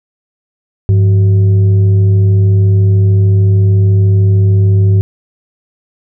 sine tone with frequency modulation, 100.7 Hz, G2, 47 cents sharp, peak -5 dBFS, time 0.89-5.01 s, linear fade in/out 0 ms, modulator 275 Hz, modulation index 0.3, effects none

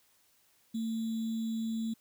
sine tone with sample-and-hold, 224.6 Hz, A3, 36 cents sharp, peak -31 dBFS, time 0.74-1.94 s, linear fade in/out 10 ms, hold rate 3675 Hz, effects white hiss -68 dBFS RMS until 2 s

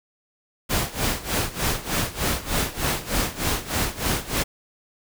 pink noise with tremolo, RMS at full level -22 dBFS, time 0.69-4.44 s, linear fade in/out 20 ms, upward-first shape sine, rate 3.3 Hz, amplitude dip 85%, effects none

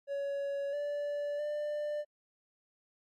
triangle tone with pitch steps, 561 / 581 / 594 Hz, C#5 / D5 / D5, +21 / -19 / +20 cents, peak -31 dBFS, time 0.07-2.05 s, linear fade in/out 50 ms, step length 660 ms, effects AAC 64 kbps

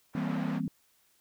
pink band-pass noise, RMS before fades -42 dBFS, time 0.13-0.61 s, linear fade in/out 50 ms, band 510 to 1700 Hz, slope 12 dB/octave
sine chord, C dominant seventh, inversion first, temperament just, 163.52 / 196.22 / 235.5 / 261.6 Hz, E3 / G3 / Bb3 / C4, -14 / +2 / +18 / 0 cents, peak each -35 dBFS, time 0.15-0.68 s, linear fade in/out 2 ms
effects white hiss -68 dBFS RMS until 1.2 s

